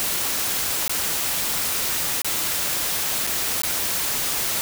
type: noise with dropouts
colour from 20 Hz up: white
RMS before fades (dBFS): -24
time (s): 0-4.61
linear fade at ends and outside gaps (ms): 0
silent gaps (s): 0.879-0.895 / 2.218-2.246 / 3.267-3.273 / 3.619-3.634
effects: none